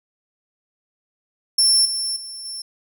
30% pulse tone with level steps, 5390 Hz, E8, 38 cents sharp, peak -9 / -18 / -28 / -25 dBFS, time 1.58-2.62 s, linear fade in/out 5 ms, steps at 1.85 / 2.16 / 2.45 s, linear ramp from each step 5 ms, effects none

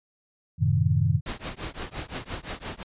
sine chord, F# diminished seventh, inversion none, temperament equal, 92.5 / 110 / 130.81 / 155.56 Hz, F#2 / A2 / C3 / Eb3, 0 / 0 / 0 / 0 cents, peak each -25 dBFS, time 0.58-1.21 s, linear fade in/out 50 ms
pink noise with tremolo, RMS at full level -31 dBFS, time 1.26-2.83 s, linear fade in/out 2 ms, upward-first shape triangle, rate 5.8 Hz, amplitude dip 100%
effects resampled to 8000 Hz

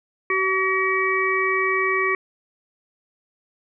harmonic tone, 380 Hz, F#4, 46 cents sharp, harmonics 1 / 3 / 5 / 6, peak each -24 / -24 / -24 / -24 dBFS, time 0.3-2.15 s, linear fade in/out 2 ms, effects none

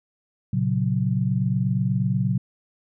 sine chord, F# major, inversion first, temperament equal with one note detuned, 116.54 / 136.76 / 185 Hz, A#2 / C#3 / F#3, 0 / -23 / 0 cents, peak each -24 dBFS, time 0.53-2.38 s, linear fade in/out 5 ms, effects none

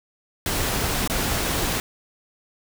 pink noise with dropouts, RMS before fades -24 dBFS, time 0.46-1.8 s, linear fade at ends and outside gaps 1 ms, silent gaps 1.076-1.098 s, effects none

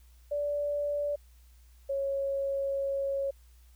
sine tone pair in turn, 581 / 551 Hz, D5 / C#5, -19 / -11 cents, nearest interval minor second, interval 92 cents, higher first, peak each -28 dBFS, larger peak neither, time 0.31-1.16 / 1.89-3.31 s, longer second, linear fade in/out 10 ms, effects added 60 Hz sine -54 dBFS peak until 3.75 s + white hiss -67 dBFS RMS until 3.75 s

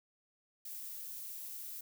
violet noise, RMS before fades -45 dBFS, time 0.65-1.81 s, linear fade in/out 5 ms, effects none

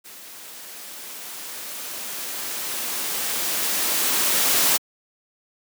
white noise with level ramp, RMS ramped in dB -42 to -18 dBFS, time 0.04-4.78 s, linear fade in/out 20 ms, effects high-pass 200 Hz 12 dB/octave

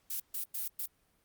violet noise bursts at uneven times, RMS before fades -36 dBFS, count 4, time 0.1-0.2 / 0.34-0.44 / 0.54-0.68 / 0.79-0.86 s, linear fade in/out 5 ms, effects pink hiss -72 dBFS RMS until 1.24 s + Opus 48 kbps

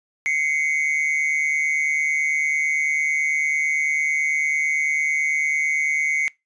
triangle tone pair together, 2068 / 2217 Hz, C7 / C#7, -21 / 0 cents, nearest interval minor second, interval 121 cents, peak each -20 dBFS, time 0.26-6.28 s, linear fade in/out 0 ms, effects noise-tail reverb RT60 0.2 s tail -24 dB re dry + resampled to 22050 Hz

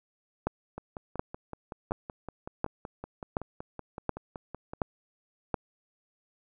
two click trains, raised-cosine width 1 ms, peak -13 / -24 dBFS, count 8 / 22, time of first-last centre 0.47-5.542 / 0.78-4.735 s, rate 1.38 / 5.31 Hz, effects none

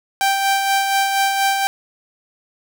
sawtooth tone with tremolo, 784 Hz, G5, in tune, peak -10 dBFS, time 0.21-1.67 s, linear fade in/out 0 ms, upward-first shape sine, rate 4.2 Hz, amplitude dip 40%, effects none

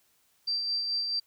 sine tone with tremolo, 4694 Hz, D8, 2 cents flat, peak -26 dBFS, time 0.47-1.2 s, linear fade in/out 10 ms, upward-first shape sine, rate 4.6 Hz, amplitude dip 35%, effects white hiss -68 dBFS RMS until 1.26 s

